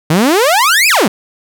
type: exponential two-way sweep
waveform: sawtooth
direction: up then down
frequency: 146.83 to 2637 to 171.3 Hz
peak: -4 dBFS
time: 0.1-1.08 s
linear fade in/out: 5 ms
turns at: 0.88 s
effects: none